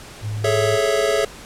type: tone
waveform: sine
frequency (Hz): 106.1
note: G#2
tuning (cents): +38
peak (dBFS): -23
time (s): 0.21-0.79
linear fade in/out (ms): 50
type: chord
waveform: square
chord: A major seventh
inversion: third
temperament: equal with one note detuned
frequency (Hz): 415.3 / 435.2 / 554.4 / 659.3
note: G#4 / A4 / C#5 / E5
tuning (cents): 0 / -19 / 0 / 0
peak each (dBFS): -23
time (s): 0.44-1.25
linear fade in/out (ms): 5
effects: pink hiss -39 dBFS RMS until 1.45 s + low-pass 10000 Hz 12 dB/octave